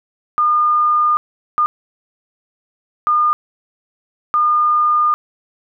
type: tone bursts at uneven times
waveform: sine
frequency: 1214 Hz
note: D#6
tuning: 43 cents flat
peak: -11 dBFS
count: 4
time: 0.38-1.17 / 1.58-1.66 / 3.07-3.33 / 4.34-5.14 s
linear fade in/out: 0 ms
effects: none